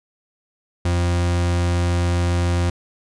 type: tone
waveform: 40% pulse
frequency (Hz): 87.31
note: F2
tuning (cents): 0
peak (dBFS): -16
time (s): 0.85-2.7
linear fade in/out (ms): 5
effects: resampled to 22050 Hz